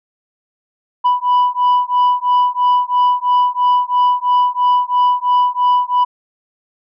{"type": "beating tone pair", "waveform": "sine", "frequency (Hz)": [987, 990], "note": ["B5", "B5"], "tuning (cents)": [-1, 4], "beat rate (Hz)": 3, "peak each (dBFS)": -12, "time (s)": [1.04, 6.05], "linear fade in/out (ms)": 20, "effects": ["tanh soft clip ceiling -8 dBFS"]}